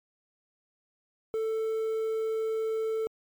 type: tone with quantisation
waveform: triangle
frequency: 442.8 Hz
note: A4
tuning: 11 cents sharp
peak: -25 dBFS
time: 1.34-3.07 s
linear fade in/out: 0 ms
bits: 9
effects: MP3 96 kbps